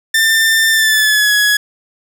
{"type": "tone with pitch glide", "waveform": "sawtooth", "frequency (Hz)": [1791, 1680.7], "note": ["A6", "G#6"], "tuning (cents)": [30, 20], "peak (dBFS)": -6, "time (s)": [0.14, 1.57], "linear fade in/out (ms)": 5, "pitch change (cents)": -110, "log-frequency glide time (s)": [0.71, 1.32], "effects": []}